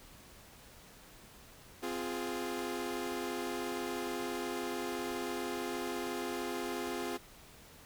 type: chord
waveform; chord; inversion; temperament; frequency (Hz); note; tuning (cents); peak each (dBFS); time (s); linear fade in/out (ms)
sawtooth; F minor; second; equal with one note detuned; 258.5 / 349.2 / 415.3; C4 / F4 / Ab4; -21 / 0 / 0; -37 / -35 / -37; 1.82-7.18; 20
effects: pink hiss -56 dBFS RMS until 7.85 s

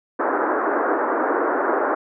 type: band-pass noise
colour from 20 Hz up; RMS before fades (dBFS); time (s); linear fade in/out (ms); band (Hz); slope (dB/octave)
pink; -21; 0.19-1.95; 10; 290 to 1600; 48
effects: none

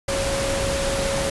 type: tone in noise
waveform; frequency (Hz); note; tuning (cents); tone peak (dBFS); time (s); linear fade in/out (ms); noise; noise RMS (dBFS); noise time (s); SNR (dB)
sine; 550; C#5; -14; -24; 0.08-1.3; 5; pink; -25; 0.08-1.3; -2
effects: resampled to 24000 Hz

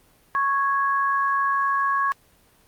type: tone pair together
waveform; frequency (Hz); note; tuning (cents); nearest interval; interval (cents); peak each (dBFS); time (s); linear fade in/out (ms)
sine; 1105.8 / 1661.2; C#6 / G#6; -5 / 0; perfect fifth; 705; -20 / -25; 0.35-2.12; 0
effects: pink hiss -58 dBFS RMS until 2.67 s + Opus 32 kbps

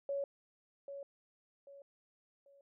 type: tone with echo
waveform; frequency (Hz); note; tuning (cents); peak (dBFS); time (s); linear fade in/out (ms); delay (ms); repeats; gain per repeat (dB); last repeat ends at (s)
sine; 559; C#5; +14; -34; 0.09-0.24; 2; 790; 3; -9; 2.61
effects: none

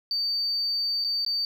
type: tone with dropouts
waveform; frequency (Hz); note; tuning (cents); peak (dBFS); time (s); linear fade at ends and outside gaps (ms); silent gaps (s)
sine; 4600; D8; -37; -23; 0.11-1.45; 1; 1.041-1.046 / 1.249-1.263
effects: tanh soft clip ceiling -20 dBFS + 10-bit

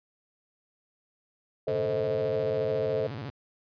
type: chord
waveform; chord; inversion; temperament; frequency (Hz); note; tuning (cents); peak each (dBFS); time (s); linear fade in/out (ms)
sine; A diminished; none; equal with one note detuned; 440 / 523.3 / 632.8; A4 / C5 / Eb5; 0 / 0 / +29; -29 / -30 / -32; 1.67-3.07; 5
type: tone with vibrato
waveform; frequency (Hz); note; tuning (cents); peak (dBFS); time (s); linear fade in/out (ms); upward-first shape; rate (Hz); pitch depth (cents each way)
sawtooth; 124.1; B2; +9; -31; 1.68-3.3; 0; square; 14; 240
effects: resampled to 11025 Hz

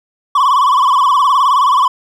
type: tone with vibrato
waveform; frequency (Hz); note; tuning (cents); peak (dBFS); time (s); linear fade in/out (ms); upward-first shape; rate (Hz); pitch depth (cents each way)
triangle; 1071; C6; +40; -6; 0.35-1.88; 5; sine; 19; 140
effects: none

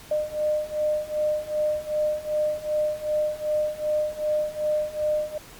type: beating tone pair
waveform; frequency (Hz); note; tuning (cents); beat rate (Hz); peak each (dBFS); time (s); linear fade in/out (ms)
sine; 605 / 607.6; D#5 / D#5; -49 / -41; 2.6; -27 / -25; 0.11-5.38; 5
effects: pink hiss -46 dBFS RMS until 5.59 s + Opus 48 kbps

